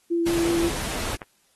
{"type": "tone with vibrato", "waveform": "sine", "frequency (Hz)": 338.3, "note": "E4", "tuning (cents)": 45, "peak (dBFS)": -20, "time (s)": [0.1, 0.7], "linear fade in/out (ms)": 20, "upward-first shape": "sine", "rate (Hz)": 5.5, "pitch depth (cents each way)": 13}
{"type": "noise", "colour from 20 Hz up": "pink", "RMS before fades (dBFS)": -30, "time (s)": [0.26, 1.16], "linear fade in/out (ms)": 10}
{"type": "click", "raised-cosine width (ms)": 0.5, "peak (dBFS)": -20, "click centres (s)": 1.218}
{"effects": ["white hiss -64 dBFS RMS until 1.55 s", "AAC 32 kbps"]}